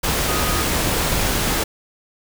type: tone in noise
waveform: sine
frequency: 1244.5 Hz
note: D#6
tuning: in tune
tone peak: -27 dBFS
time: 0.28-0.63 s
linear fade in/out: 10 ms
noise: pink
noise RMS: -20 dBFS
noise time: 0.03-1.64 s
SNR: -10 dB
effects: none